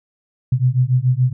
sine beating tone pair, 123.47 / 130.47 Hz, B2 / C3, 0 / -5 cents, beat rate 7 Hz, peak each -16 dBFS, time 0.52-1.33 s, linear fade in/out 5 ms, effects none

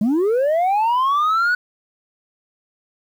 sine linear sweep, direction up, 196 to 1487 Hz, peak -12 dBFS, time 0.01-1.55 s, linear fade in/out 5 ms, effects tanh soft clip ceiling -14 dBFS + 8-bit

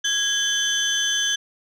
sine tone cluster, 1651 / 3087 / 3420 / 6150 Hz, G#6 / G7 / A7 / G8, -11 / -27 / -50 / -34 cents, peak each -24 dBFS, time 0.04-1.36 s, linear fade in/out 10 ms, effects tanh soft clip ceiling -14 dBFS

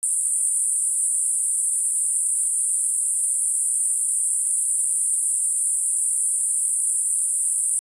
white band-pass noise, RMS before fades -22 dBFS, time 0.03-7.79 s, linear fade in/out 0 ms, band 8400 to 9900 Hz, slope 96 dB/octave, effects resampled to 24000 Hz

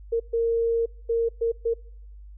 sine tone bursts at uneven times, 461.3 Hz, A#4, 18 cents flat, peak -20 dBFS, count 5, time 0.12-0.2 / 0.33-0.86 / 1.09-1.29 / 1.41-1.52 / 1.65-1.74 s, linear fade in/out 10 ms, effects noise-tail reverb RT60 0.8 s tail -26 dB re dry + added 50 Hz sine -41 dBFS peak until 2.37 s

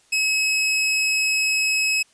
sawtooth tone, 2566 Hz, E7, 47 cents flat, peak -15 dBFS, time 0.12-2.03 s, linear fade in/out 10 ms, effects white hiss -58 dBFS RMS until 2.13 s + resampled to 22050 Hz

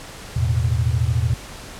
sine chord, E suspended fourth, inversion none, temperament equal, 82.41 / 110 / 123.47 Hz, E2 / A2 / B2, 0 / 0 / 0 cents, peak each -21 dBFS, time 0.36-1.34 s, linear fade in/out 5 ms, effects pink hiss -37 dBFS RMS until 1.79 s + low-pass 10000 Hz 12 dB/octave

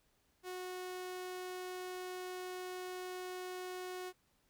sawtooth tone, 366.1 Hz, F#4, 18 cents flat, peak -38 dBFS, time 0.43-4.13 s, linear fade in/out 50 ms, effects pink hiss -75 dBFS RMS until 4.49 s

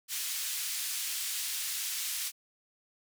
white band-pass noise, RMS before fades -35 dBFS, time 0.08-2.32 s, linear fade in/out 50 ms, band 2300 to 13000 Hz, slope 12 dB/octave, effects none

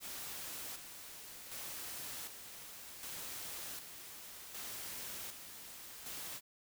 white noise with tremolo, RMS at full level -45 dBFS, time 0-6.41 s, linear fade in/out 50 ms, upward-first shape square, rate 0.66 Hz, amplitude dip 50%, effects none

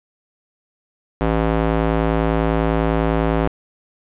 square tone with band-pass filter, 55 Hz, A1, in tune, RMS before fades -18 dBFS, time 1.21-3.48 s, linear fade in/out 0 ms, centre 530 Hz, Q 0.56, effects resampled to 8000 Hz + 8-bit

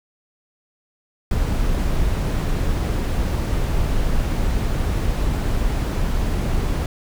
brown noise, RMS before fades -20 dBFS, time 1.31-6.86 s, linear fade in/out 2 ms, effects none

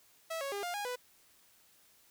sawtooth tone with pitch steps, 652 / 553 / 403.5 / 704 / 820 / 495.7 Hz, E5 / C#5 / G#4 / F5 / G#5 / B4, -19 / -4 / -50 / +14 / -22 / +6 cents, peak -32 dBFS, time 0.3-0.96 s, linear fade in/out 10 ms, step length 110 ms, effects white hiss -65 dBFS RMS until 2.1 s

